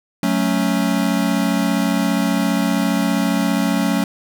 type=chord; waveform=square; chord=F# minor; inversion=none; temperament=equal; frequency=185 / 220 / 277.2 Hz; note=F#3 / A3 / C#4; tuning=0 / 0 / 0 cents; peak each=-21 dBFS; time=0.23-4.04 s; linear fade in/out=2 ms; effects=none